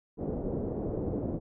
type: low-pass noise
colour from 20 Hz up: white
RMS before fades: -33 dBFS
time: 0.17-1.4 s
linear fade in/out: 50 ms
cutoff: 490 Hz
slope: 24 dB/octave
effects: none